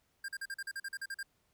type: tone bursts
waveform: square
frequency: 1601 Hz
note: G6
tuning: 36 cents sharp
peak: -38 dBFS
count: 12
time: 0.24-1.23 s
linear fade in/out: 5 ms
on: 44 ms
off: 42 ms
effects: pink hiss -75 dBFS RMS until 1.53 s